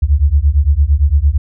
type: beating tone pair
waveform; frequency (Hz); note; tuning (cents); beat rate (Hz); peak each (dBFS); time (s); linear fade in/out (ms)
sine; 67.8 / 76.6; C#2 / D#2; -38 / -27; 8.8; -11; 0.02-1.38; 10
effects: none